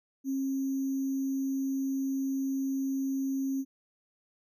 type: tone with sample-and-hold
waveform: sine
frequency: 270 Hz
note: C#4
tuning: 45 cents flat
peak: -28 dBFS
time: 0.24-3.65 s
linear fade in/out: 50 ms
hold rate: 6300 Hz
effects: none